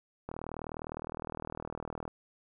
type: click train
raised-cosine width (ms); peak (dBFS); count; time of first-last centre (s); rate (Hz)
1; -24; 72; 0.29-2.078; 39.7
effects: none